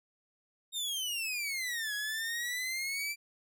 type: exponential two-way sweep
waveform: sawtooth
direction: down then up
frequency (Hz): 3729 to 1661.2 to 2355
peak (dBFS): -30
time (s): 0.72-3.16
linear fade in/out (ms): 50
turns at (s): 1.94
effects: none